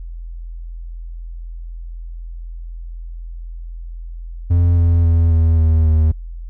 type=tone with pitch steps; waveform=triangle; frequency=86.4 / 84.82 / 83.26 / 81.74 / 80.24 / 78.77 Hz; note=F2 / E2 / E2 / E2 / E2 / D#2; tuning=-18 / +50 / +18 / -14 / -46 / +22 cents; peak=-8 dBFS; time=4.5-6.12 s; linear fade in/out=10 ms; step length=270 ms; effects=added 42 Hz sine -27 dBFS peak until 6.49 s